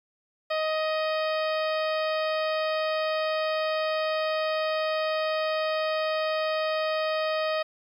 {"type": "harmonic tone with a mistuned harmonic", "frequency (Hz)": 626, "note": "D#5", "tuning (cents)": 10, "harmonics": [1, 2, 3, 4, 5, 6, 7, 8], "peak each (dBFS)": [-26, -32, -36, -38, -40, -42, -43, -44], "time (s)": [0.5, 7.63], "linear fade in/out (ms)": 10, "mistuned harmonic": 7, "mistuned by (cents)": 33, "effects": ["10-bit"]}